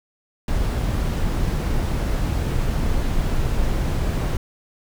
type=noise; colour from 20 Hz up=brown; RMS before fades=-21 dBFS; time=0.48-4.37 s; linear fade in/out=2 ms; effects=none